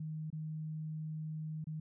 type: tone with dropouts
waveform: sine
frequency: 156 Hz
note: D#3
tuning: 5 cents sharp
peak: -38 dBFS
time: 0-1.8 s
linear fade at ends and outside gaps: 5 ms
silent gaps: 0.303-0.327 / 1.643-1.669 s
effects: none